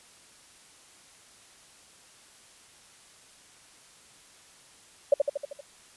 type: tone with echo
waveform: sine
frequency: 569 Hz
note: C#5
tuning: 45 cents sharp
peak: -14 dBFS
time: 5.12-5.14 s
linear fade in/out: 5 ms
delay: 78 ms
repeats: 6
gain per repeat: -4 dB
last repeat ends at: 5.608 s
effects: white hiss -55 dBFS RMS until 5.96 s + resampled to 24000 Hz